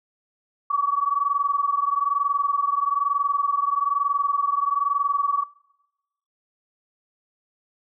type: tone pair together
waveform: sine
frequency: 1129 / 1150.1 Hz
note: C#6 / D6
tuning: +31 / -37 cents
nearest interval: unison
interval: 32 cents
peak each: -22 dBFS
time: 0.7-5.44 s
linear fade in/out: 10 ms
effects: noise-tail reverb RT60 0.9 s tail -21 dB re dry